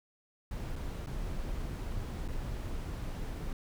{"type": "noise with dropouts", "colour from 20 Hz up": "brown", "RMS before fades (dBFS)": -37, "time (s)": [0.51, 3.53], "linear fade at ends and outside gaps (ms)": 2, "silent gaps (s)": [[0.757, 0.761], [1.062, 1.07], [2.279, 2.285]], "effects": []}